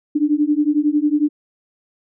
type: beating tone pair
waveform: sine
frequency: 291.8 / 302.8 Hz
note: D4 / D#4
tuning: -11 / -47 cents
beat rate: 11 Hz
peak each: -17 dBFS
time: 0.15-1.29 s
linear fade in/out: 10 ms
effects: none